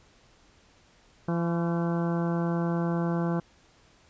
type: harmonic tone with a mistuned harmonic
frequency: 170 Hz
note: F3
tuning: 46 cents flat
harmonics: 1 / 2 / 3 / 4 / 5 / 6 / 7 / 8 / 9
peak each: -26 / -32 / -36 / -38 / -40 / -42 / -43 / -44 / -45 dBFS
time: 1.28-3.4 s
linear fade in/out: 5 ms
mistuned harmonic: 7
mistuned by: -63 cents
effects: pink hiss -60 dBFS RMS until 4.09 s + resampled to 16000 Hz